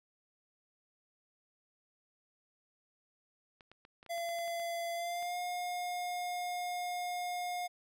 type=clicks; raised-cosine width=0.3 ms; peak=-39 dBFS; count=11; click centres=3.608 / 3.716 / 3.851 / 4.029 / 4.063 / 4.18 / 4.29 / 4.387 / 4.479 / 4.598 / 5.226 s
type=tone with pitch glide; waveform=square; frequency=681 to 714 Hz; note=F5 to F5; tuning=-44 to +38 cents; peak=-36 dBFS; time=4.09-7.68 s; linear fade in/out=20 ms; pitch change=+82 cents; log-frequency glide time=4.93-5.38 s
effects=none